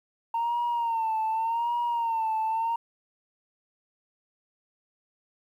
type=tone with vibrato; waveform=sine; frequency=916 Hz; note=A#5; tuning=31 cents flat; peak=-23 dBFS; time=0.34-2.76 s; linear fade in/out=5 ms; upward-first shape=sine; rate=0.86 Hz; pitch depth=72 cents each way; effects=tanh soft clip ceiling -22 dBFS + 10-bit